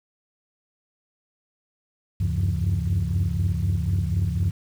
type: tone cluster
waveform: sine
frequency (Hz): 76 / 92.7 / 96.7 / 135.3 / 169.4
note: D#2 / F#2 / G2 / C#3 / E3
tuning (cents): -40 / +4 / -23 / -42 / +48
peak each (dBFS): -26 / -26 / -23 / -30 / -28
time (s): 2.2-4.51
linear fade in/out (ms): 10
effects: tanh soft clip ceiling -15 dBFS + 8-bit